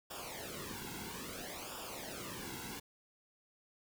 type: noise with flanger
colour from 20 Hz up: pink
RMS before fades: -45 dBFS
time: 0.1-2.8 s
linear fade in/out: 10 ms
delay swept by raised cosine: 0.48 to 1.68 ms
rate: 0.6 Hz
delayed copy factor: -0.8
effects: none